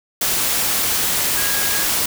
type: tone in noise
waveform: sine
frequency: 1644 Hz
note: G#6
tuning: 18 cents flat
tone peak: -27 dBFS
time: 1.37-1.83 s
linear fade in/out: 5 ms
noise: white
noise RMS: -19 dBFS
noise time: 0.21-2.06 s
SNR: -11 dB
effects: none